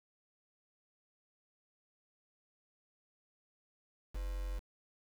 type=tone with quantisation; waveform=sine; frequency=46.24 Hz; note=F#1; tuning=in tune; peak=-36 dBFS; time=4.14-4.6 s; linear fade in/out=20 ms; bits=8; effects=none